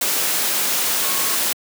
sine tone in noise, 1093 Hz, C#6, 25 cents flat, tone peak -31 dBFS, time 1.02-1.35 s, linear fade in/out 5 ms, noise white, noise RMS -20 dBFS, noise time 0.01-1.53 s, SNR -14 dB, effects high-pass 200 Hz 12 dB/octave

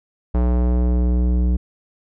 square tone with low-pass filter sweep, 61 Hz, B1, 21 cents flat, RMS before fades -17 dBFS, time 0.34-1.57 s, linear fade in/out 10 ms, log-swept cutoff 870 to 260 Hz, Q 0.8, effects none

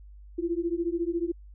sine beating tone pair, 333.9 / 347.9 Hz, E4 / F4, +22 / -7 cents, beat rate 14 Hz, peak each -29 dBFS, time 0.38-1.32 s, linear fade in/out 10 ms, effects added 50 Hz sine -45 dBFS peak until 1.54 s

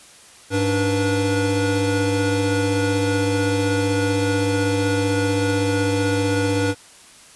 square tone cluster, 101.9 / 289.9 / 484.3 Hz, G#2 / D4 / B4, -32 / -22 / -34 cents, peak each -23 dBFS, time 0.5-6.75 s, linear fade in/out 50 ms, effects white hiss -46 dBFS RMS until 7.35 s + resampled to 24000 Hz

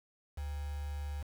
sine tone with quantisation, 72.6 Hz, D2, 19 cents flat, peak -36 dBFS, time 0.37-1.23 s, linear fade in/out 10 ms, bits 8, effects none

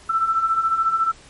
sine beating tone pair, 1318.5 / 1332.5 Hz, E6 / E6, 0 / +18 cents, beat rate 14 Hz, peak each -24 / -18 dBFS, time 0.09-1.12 s, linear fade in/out 10 ms, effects pink hiss -47 dBFS RMS until 1.29 s + MP3 48 kbps

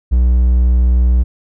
triangle tone, 61.3 Hz, B1, 12 cents flat, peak -6 dBFS, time 0.11-1.24 s, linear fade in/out 20 ms, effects none

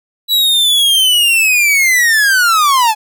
45% pulse linear sweep, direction down, 3951 to 835 Hz, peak -8 dBFS, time 0.28-2.95 s, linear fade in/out 50 ms, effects none

